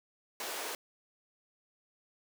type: high-pass noise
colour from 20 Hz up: pink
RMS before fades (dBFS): -39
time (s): 0.4-0.75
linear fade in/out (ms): 2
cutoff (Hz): 370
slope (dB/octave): 24
effects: none